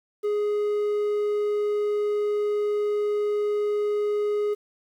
triangle tone, 416.2 Hz, G#4, 4 cents sharp, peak -20 dBFS, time 0.23-4.55 s, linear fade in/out 20 ms, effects 9-bit

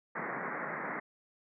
white band-pass noise, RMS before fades -38 dBFS, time 0.15-1 s, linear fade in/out 10 ms, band 140 to 2100 Hz, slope 96 dB/octave, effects none

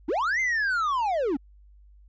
triangle linear two-way sweep, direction up then down, 246.9 to 2112 to 246.9 Hz, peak -21 dBFS, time 0.08-1.37 s, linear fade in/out 10 ms, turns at 0.4 s, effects added 50 Hz sine -50 dBFS peak until 2.08 s + resampled to 16000 Hz

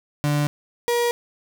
35% pulse tone pair in turn, 146.83 / 476.8 Hz, D3 / A#4, 0 / +39 cents, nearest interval octave + minor sixth, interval 2039 cents, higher second, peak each -17 dBFS, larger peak neither, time 0.24-0.47 / 0.88-1.11 s, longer neither, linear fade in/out 0 ms, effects none

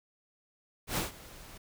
pink noise with ADSR envelope, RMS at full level -30 dBFS, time 0.87-1.58 s, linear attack 100 ms, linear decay 140 ms, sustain -20 dB, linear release 8 ms, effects none

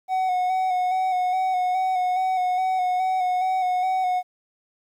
triangle tone with vibrato, 740 Hz, F#5, in tune, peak -18 dBFS, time 0.08-4.23 s, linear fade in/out 50 ms, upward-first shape square, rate 2.4 Hz, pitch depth 24 cents each way, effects 10-bit

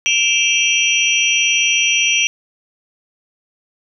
sine tone cluster, 2343 / 2628 / 2807 / 3188 / 5830 Hz, D7 / E7 / F7 / G7 / F#8, -5 / -6 / +8 / +28 / -26 cents, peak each -19 dBFS, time 0.06-2.27 s, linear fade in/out 0 ms, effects none

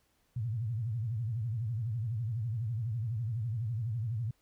sine tone with vibrato, 113.8 Hz, A#2, 41 cents flat, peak -31 dBFS, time 0.36-4.31 s, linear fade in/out 5 ms, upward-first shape sine, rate 12 Hz, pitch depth 170 cents each way, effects pink hiss -73 dBFS RMS until 4.41 s

